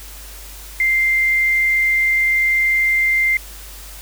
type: tone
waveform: sine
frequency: 2093 Hz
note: C7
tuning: in tune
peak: -13 dBFS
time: 0.8-3.37 s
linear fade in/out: 2 ms
effects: added 50 Hz sine -36 dBFS peak until 4.01 s + white hiss -38 dBFS RMS until 4.01 s